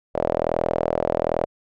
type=tone with band-pass filter; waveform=sawtooth; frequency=41.2 Hz; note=E1; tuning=in tune; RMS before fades=-23 dBFS; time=0.14-1.46 s; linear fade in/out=20 ms; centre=590 Hz; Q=4.3; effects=none